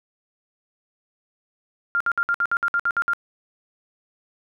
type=tone bursts; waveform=sine; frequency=1396.9 Hz; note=F6; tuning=in tune; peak=-18 dBFS; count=11; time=1.95-3.134 s; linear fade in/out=0 ms; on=54 ms; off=59 ms; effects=none